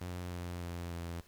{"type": "tone with pitch steps", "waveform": "sawtooth", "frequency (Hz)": [89.2, 87.82, 86.46, 85.12], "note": ["F2", "F2", "F2", "F2"], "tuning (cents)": [37, 10, -17, -44], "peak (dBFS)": -35, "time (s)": [0.01, 1.21], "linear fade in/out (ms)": 5, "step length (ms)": 300, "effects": ["pink hiss -63 dBFS RMS until 1.27 s"]}